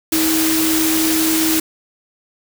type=tone in noise; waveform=sine; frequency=319.5 Hz; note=D#4; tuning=46 cents sharp; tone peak=-16 dBFS; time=0.12-1.6 s; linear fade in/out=5 ms; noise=white; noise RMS=-19 dBFS; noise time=0.12-1.6 s; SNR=0 dB; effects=none